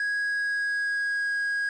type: tone with pitch glide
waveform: triangle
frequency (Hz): 1656 to 1643.6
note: G#6 to G#6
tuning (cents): -5 to -18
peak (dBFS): -23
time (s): 0-1.69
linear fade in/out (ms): 2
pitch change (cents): -13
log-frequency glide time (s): 0.18-1.37
effects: resampled to 22050 Hz + 9-bit